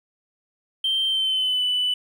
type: tone with pitch glide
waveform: triangle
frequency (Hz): 3136 to 2986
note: G7 to F#7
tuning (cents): 0 to +15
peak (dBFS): -17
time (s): 0.84-1.94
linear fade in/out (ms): 5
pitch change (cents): -85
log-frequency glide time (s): 1.07-1.63
effects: tanh soft clip ceiling -16 dBFS